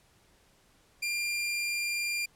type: tone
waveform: sawtooth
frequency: 2393 Hz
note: D7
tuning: 32 cents sharp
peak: -26 dBFS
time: 1.02-2.26 s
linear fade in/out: 10 ms
effects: pink hiss -64 dBFS RMS until 2.35 s + low-pass 12000 Hz 12 dB/octave